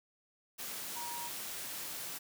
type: tone in noise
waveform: sine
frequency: 948 Hz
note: A#5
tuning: 29 cents sharp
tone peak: -42 dBFS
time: 0.95-1.29 s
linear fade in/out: 20 ms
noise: white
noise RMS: -42 dBFS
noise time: 0.58-2.19 s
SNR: -3 dB
effects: high-pass 100 Hz 12 dB/octave